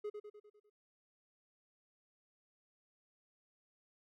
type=tone with echo; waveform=triangle; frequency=418.5 Hz; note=G#4; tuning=13 cents sharp; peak=-36 dBFS; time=0.04-0.1 s; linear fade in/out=10 ms; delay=100 ms; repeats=6; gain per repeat=-5 dB; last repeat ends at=0.7 s; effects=none